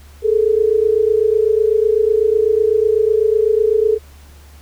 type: tone pair together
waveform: sine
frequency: 421.7 / 449.7 Hz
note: G#4 / A4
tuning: +26 / +38 cents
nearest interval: minor second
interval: 112 cents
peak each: -14 dBFS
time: 0.22-3.99 s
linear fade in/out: 50 ms
effects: added 72 Hz sine -39 dBFS peak until 4.61 s + pink hiss -48 dBFS RMS until 4.61 s